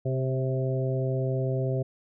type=harmonic tone with a mistuned harmonic; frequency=130.81 Hz; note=C3; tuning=in tune; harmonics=1 / 2 / 3 / 4 / 5; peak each=-26 / -38 / -32 / -34 / -36 dBFS; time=0.05-1.83 s; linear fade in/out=10 ms; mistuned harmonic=4; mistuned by=+16 cents; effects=none